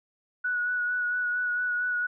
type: tone with vibrato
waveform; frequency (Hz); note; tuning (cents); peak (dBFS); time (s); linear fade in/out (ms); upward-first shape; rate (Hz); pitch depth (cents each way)
sine; 1468; F#6; -14; -25; 0.44-2.07; 10; sine; 4.4; 19
effects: none